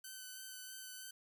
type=tone with vibrato; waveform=5% pulse; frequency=1521 Hz; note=F#6; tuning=47 cents sharp; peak=-37 dBFS; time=0.04-1.11 s; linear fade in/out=5 ms; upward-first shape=sine; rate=3.1 Hz; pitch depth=17 cents each way; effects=none